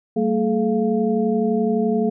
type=tone cluster; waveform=sine; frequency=194.6 / 226.3 / 428.7 / 693 Hz; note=G3 / A3 / A4 / F5; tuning=-12 / +49 / -45 / -14 cents; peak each=-24 / -20 / -21 / -28 dBFS; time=0.16-2.1 s; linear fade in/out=10 ms; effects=none